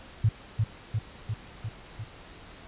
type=tone with echo; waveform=sine; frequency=108.9 Hz; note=A2; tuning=17 cents flat; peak=-18 dBFS; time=0.24-0.29 s; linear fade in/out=5 ms; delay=350 ms; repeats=5; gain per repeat=-3 dB; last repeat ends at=2.04 s; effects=pink hiss -48 dBFS RMS until 2.67 s + resampled to 8000 Hz